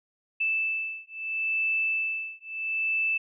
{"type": "beating tone pair", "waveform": "sine", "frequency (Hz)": [2637, 2637.75], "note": ["E7", "E7"], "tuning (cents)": [0, 0], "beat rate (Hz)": 0.75, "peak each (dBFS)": [-29, -29], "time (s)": [0.4, 3.18], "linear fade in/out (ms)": 10, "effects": []}